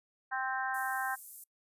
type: harmonic tone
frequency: 261.6 Hz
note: C4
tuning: in tune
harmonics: 3 / 4 / 5 / 6 / 7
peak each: -36 / -39 / -44 / -36 / -42 dBFS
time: 0.31-1.16 s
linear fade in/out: 20 ms
type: high-pass noise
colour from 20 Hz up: white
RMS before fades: -47 dBFS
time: 0.74-1.44 s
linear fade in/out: 5 ms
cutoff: 8500 Hz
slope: 24 dB/octave
effects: noise-tail reverb RT60 0.1 s tail -26 dB re dry + resampled to 32000 Hz